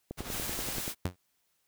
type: click train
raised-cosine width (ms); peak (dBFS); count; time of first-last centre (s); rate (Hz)
2; -24; 9; 0.11-0.879; 10.4
type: noise with tremolo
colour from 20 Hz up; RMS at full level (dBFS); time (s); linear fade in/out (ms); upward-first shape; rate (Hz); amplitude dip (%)
pink; -40; 0.17-0.82; 20; triangle; 12; 60
type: noise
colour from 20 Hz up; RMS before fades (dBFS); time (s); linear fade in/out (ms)
white; -37; 0.27-0.95; 50
type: tone with exponential decay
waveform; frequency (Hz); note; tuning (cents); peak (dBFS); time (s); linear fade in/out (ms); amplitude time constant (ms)
sawtooth; 89.9; F#2; -49; -22; 1.05-1.16; 5; 22
effects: white hiss -75 dBFS RMS until 1.67 s